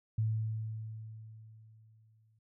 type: tone with exponential decay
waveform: sine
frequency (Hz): 110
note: A2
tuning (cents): 0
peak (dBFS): -27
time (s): 0.18-2.39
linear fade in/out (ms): 5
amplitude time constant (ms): 480
effects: none